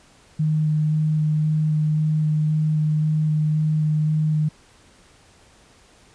sine tone with vibrato, 154 Hz, D#3, 17 cents flat, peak -17 dBFS, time 0.39-4.49 s, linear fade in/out 10 ms, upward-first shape square, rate 1.9 Hz, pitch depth 8 cents each way, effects pink hiss -53 dBFS RMS until 6.14 s + resampled to 22050 Hz

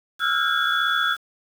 sine tone cluster, 1316 / 1391 / 1453 / 1621 / 3415 Hz, E6 / F6 / F#6 / G#6 / G#7, -3 / -7 / -32 / -42 / +48 cents, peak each -25 dBFS, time 0.19-1.17 s, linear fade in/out 50 ms, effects tanh soft clip ceiling -9 dBFS + 7-bit

